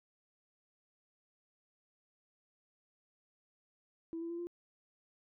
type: tone with pitch steps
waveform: sine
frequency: 329.6 / 335.2 / 340.8 / 346.6 Hz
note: E4 / E4 / F4 / F4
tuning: 0 / +29 / -42 / -13 cents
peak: -37 dBFS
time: 4.13-4.47 s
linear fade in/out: 0 ms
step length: 85 ms
effects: tanh soft clip ceiling -33 dBFS